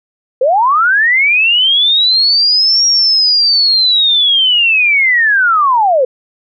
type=linear two-way sweep; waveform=sine; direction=up then down; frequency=482.5 to 5640 to 485.6 Hz; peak=-7 dBFS; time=0.41-6.05 s; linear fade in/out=5 ms; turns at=2.86 s; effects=none

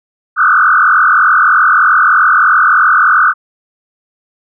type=tone with frequency modulation; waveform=sine; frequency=1354 Hz; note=E6; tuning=46 cents sharp; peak=-5 dBFS; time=0.36-3.34 s; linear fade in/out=50 ms; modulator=43.2 Hz; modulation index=4.1; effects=none

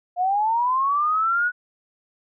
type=linear sweep; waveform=sine; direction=up; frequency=701 to 1480 Hz; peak=-18 dBFS; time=0.16-1.52 s; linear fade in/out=50 ms; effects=none

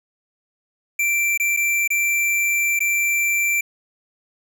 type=tone with dropouts; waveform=square; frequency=2349 Hz; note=D7; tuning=in tune; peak=-18 dBFS; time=0.99-3.61 s; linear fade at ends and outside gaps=5 ms; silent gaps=1.376-1.398 / 1.566-1.571 / 1.877-1.903 / 2.792-2.804 s; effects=none

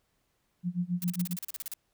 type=tone with tremolo; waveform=sine; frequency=177 Hz; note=F3; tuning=23 cents sharp; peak=-25 dBFS; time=0.63-1.37 s; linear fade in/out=50 ms; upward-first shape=sine; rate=7.3 Hz; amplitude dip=95%
type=noise bursts; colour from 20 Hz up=blue; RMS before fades=-37 dBFS; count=13; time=1.02-1.737 s; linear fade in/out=0 ms; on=21 ms; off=37 ms
effects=pink hiss -75 dBFS RMS until 1.93 s

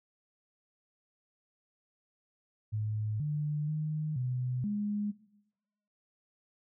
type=tone with pitch steps; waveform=sine; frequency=107.3 / 149.3 / 153.8 / 126 / 206.9 Hz; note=A2 / D3 / D#3 / B2 / G#3; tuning=-43 / +29 / -20 / +35 / -6 cents; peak=-30 dBFS; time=2.72-5.12 s; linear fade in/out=20 ms; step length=480 ms; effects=noise-tail reverb RT60 1.0 s tail -20 dB re dry

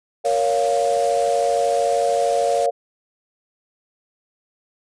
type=chord; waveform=sine; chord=Bb minor; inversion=none; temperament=just; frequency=466.2 / 559.4 / 699.2 Hz; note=Bb4 / Db5 / F5; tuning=0 / +16 / +2 cents; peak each=-22 / -20 / -20 dBFS; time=0.24-2.71 s; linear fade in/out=20 ms
type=noise; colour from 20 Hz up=white; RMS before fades=-33 dBFS; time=0.25-2.66 s; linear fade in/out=0 ms
effects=resampled to 22050 Hz

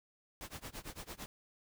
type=noise with tremolo; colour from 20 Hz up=pink; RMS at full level=-44 dBFS; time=0.41-1.26 s; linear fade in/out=0 ms; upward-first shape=sine; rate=8.9 Hz; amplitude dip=95%; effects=none

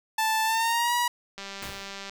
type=tone with pitch glide; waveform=sawtooth; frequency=880 to 965.2 Hz; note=A5 to B5; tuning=0 to -40 cents; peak=-19 dBFS; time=0.18-1.08 s; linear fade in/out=5 ms; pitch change=+160 cents; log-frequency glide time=0.44-0.94 s
type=click train; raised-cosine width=0.2 ms; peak=-21 dBFS; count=142; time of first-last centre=1.38-2.096 s; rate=197 Hz
type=noise with exponential decay; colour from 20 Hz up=pink; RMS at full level=-36 dBFS; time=1.62-2.08 s; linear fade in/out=5 ms; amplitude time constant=99 ms
effects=none

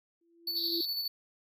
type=tone with exponential growth; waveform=sine; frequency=337.5 Hz; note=E4; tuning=41 cents sharp; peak=-31 dBFS; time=0.21-0.81 s; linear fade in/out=5 ms; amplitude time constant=130 ms
type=tone with tremolo; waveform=square; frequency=4471 Hz; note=C#8; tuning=14 cents sharp; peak=-31 dBFS; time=0.47-1.08 s; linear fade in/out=5 ms; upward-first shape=square; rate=12 Hz; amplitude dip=35%
type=band-pass noise; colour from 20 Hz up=pink; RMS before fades=-37 dBFS; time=0.56-0.86 s; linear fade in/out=10 ms; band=3900 to 4600 Hz; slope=96 dB/octave
effects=none

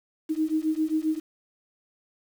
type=beating tone pair; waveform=sine; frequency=310 / 317.5 Hz; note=D#4 / D#4; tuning=-6 / +35 cents; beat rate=7.5 Hz; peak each=-26 dBFS; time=0.29-1.2 s; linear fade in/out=20 ms; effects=8-bit

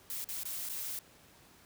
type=noise with dropouts; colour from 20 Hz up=blue; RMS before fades=-39 dBFS; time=0.1-0.99 s; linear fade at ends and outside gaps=1 ms; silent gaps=0.243-0.288 / 0.434-0.453 / 0.689-0.696 s; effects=pink hiss -60 dBFS RMS until 1.65 s + high-pass 60 Hz 12 dB/octave

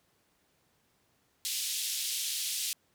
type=band-pass noise; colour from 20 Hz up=pink; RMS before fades=-34 dBFS; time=1.45-2.73 s; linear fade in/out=0 ms; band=3100 to 14000 Hz; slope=24 dB/octave; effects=pink hiss -71 dBFS RMS until 2.94 s + high-pass 80 Hz 12 dB/octave

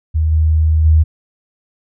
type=tone with level steps; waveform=sine; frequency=78.7 Hz; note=D#2; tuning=20 cents sharp; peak=-11 / -9 / -6 dBFS; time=0.14-1.04 s; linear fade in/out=20 ms; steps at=0.31 / 0.84 s; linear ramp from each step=20 ms; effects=none

